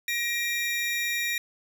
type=tone cluster; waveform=square; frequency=1885 / 2377 / 3773 Hz; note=A#6 / D7 / A#7; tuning=+19 / +20 / +20 cents; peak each=-31 / -30 / -34 dBFS; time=0.08-1.38 s; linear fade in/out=2 ms; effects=none

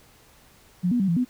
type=tone with pitch steps; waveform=sine; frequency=178.7 / 243.4 / 192.9 / 169 / 250.1 Hz; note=F3 / B3 / G3 / E3 / B3; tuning=+40 / -25 / -28 / +43 / +22 cents; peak=-19 dBFS; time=0.83-1.25 s; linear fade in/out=20 ms; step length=84 ms; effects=pink hiss -55 dBFS RMS until 1.29 s

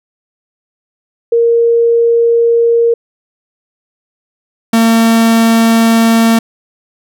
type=tone pair in turn; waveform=sine / 45% pulse; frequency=466.2 / 227.3 Hz; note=A#4 / A#3; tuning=0 / -43 cents; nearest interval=octave; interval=1243 cents; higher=first; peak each=-6 dBFS; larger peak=neither; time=1.32-2.94 / 4.73-6.39 s; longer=second; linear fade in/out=5 ms; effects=none

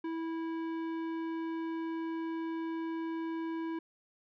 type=tone with tanh clipping; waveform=sine; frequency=327.3 Hz; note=E4; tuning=12 cents flat; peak=-36 dBFS; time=0.04-3.79 s; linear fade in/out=5 ms; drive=14 dB; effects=none

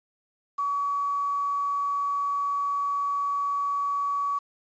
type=tone with quantisation; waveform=sine; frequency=1134 Hz; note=C#6; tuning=39 cents sharp; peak=-24 dBFS; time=0.58-4.39 s; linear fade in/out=10 ms; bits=8; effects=resampled to 16000 Hz

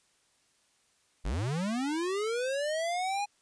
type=linear sweep; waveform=square; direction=up; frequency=36.37 to 830.6 Hz; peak=-30 dBFS; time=1.24-3.26 s; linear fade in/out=20 ms; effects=white hiss -69 dBFS RMS until 3.41 s + resampled to 22050 Hz

